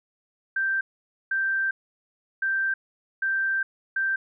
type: tone bursts at uneven times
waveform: sine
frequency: 1568 Hz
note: G6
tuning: in tune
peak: -22 dBFS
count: 5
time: 0.56-0.81 / 1.31-1.71 / 2.42-2.74 / 3.22-3.63 / 3.96-4.16 s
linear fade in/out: 5 ms
effects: none